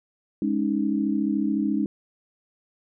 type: chord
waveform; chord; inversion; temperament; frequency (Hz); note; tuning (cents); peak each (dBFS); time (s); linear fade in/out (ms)
sine; Ab suspended fourth; none; equal; 207.7 / 277.2 / 311.1; Ab3 / Db4 / Eb4; 0 / 0 / 0; -25 / -26 / -26; 0.42-1.86; 2
effects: none